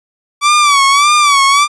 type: tone with vibrato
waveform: sawtooth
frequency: 1149 Hz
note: D6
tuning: 38 cents flat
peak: -3 dBFS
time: 0.41-1.68 s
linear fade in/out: 50 ms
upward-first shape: sine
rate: 1.7 Hz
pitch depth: 85 cents each way
effects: resampled to 22050 Hz